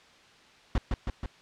brown noise with echo, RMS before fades -24 dBFS, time 0.75-0.78 s, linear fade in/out 2 ms, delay 160 ms, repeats 3, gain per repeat -3 dB, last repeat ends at 1.26 s, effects white hiss -56 dBFS RMS until 1.41 s + low-pass 4000 Hz 12 dB/octave

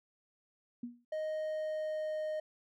sine tone with exponential decay, 240.4 Hz, B3, 46 cents flat, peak -35 dBFS, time 0.83-1.05 s, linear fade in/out 5 ms, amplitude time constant 47 ms
triangle tone with pitch glide, 622.3 to 618.4 Hz, D#5 to D#5, 0 to -11 cents, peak -32 dBFS, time 1.12-2.4 s, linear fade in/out 5 ms, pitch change -11 cents, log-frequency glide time 1.28-2.22 s
effects none

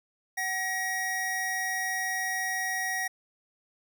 square tone pair together, 754 / 1900 Hz, F#5 / A#6, +32 / +33 cents, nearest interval octave + major third, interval 1601 cents, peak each -36 / -30 dBFS, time 0.37-3.08 s, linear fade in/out 10 ms, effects none

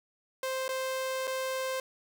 sawtooth tone with dropouts, 523.3 Hz, C5, in tune, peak -27 dBFS, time 0.43-1.8 s, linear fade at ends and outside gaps 2 ms, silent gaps 0.681-0.69 / 1.272-1.276 s, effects none

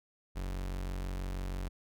40% pulse tone, 46.25 Hz, F#1, in tune, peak -34 dBFS, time 0.35-1.69 s, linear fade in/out 20 ms, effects none

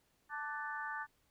harmonic tone with a mistuned harmonic, 293.7 Hz, D4, in tune, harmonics 3 / 4 / 5 / 6, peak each -44 / -45 / -44 / -44 dBFS, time 0.29-1.07 s, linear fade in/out 50 ms, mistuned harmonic 5, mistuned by +33 cents, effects pink hiss -75 dBFS RMS until 1.3 s

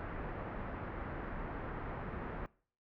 pink low-pass noise, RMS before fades -42 dBFS, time 0-2.46 s, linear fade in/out 0 ms, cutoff 1800 Hz, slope 24 dB/octave, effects noise-tail reverb RT60 0.5 s tail -23 dB re dry

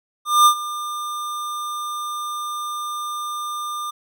square tone with ADSR envelope, 1200 Hz, D6, 37 cents sharp, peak -9 dBFS, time 0.25-3.91 s, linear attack 210 ms, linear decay 82 ms, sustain -17 dB, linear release 12 ms, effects none

